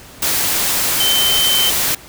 sine tone in noise, 3089 Hz, G7, 26 cents flat, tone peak -14 dBFS, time 1-1.7 s, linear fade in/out 5 ms, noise white, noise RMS -17 dBFS, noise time 0.22-1.95 s, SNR 0 dB, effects pink hiss -39 dBFS RMS until 2.08 s

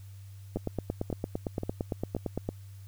two click trains, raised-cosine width 2 ms, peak -17 / -20 dBFS, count 18 / 4, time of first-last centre 0.56-2.49 / 0.57-2.166 s, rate 8.81 / 1.88 Hz, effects added 98 Hz sine -44 dBFS peak until 2.87 s + white hiss -62 dBFS RMS until 2.87 s

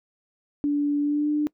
sine tone with pitch glide, 290 to 298.3 Hz, D4 to D4, -22 to +27 cents, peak -20 dBFS, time 0.64-1.47 s, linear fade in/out 0 ms, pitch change +49 cents, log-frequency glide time 1.01-1.3 s, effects noise-tail reverb RT60 0.1 s tail -23 dB re dry

